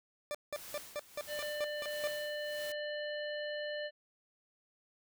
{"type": "tone bursts", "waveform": "40% pulse", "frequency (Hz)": 590, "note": "D5", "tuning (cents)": 8, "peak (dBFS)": -35, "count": 9, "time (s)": [0.31, 2.074], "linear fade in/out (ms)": 0, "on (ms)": 36, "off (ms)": 180}
{"type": "noise with tremolo", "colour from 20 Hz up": "white", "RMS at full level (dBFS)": -48, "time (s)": [0.55, 2.72], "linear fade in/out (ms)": 2, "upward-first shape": "sine", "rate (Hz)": 1.5, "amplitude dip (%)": 75}
{"type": "harmonic tone", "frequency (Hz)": 595, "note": "D5", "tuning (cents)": 22, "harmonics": [1, 3, 5, 7], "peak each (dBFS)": [-38, -43, -47, -50], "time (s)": [1.27, 3.91], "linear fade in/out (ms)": 50}
{"effects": []}